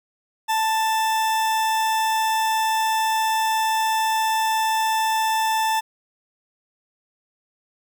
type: tone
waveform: 40% pulse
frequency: 883 Hz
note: A5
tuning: 6 cents sharp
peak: -18 dBFS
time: 0.48-5.81 s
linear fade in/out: 20 ms
effects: none